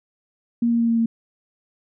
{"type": "tone with pitch steps", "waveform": "sine", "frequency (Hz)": [235.1, 233.5, 231.9, 230.3, 228.7], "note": ["A#3", "A#3", "A#3", "A#3", "A#3"], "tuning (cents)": [15, 3, -9, -21, -33], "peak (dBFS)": -16, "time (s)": [0.62, 1.06], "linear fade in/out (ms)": 5, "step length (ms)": 88, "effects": []}